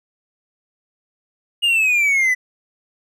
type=exponential sweep; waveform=triangle; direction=down; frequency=2875 to 1975.5 Hz; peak=-12 dBFS; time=1.62-2.35 s; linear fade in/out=20 ms; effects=none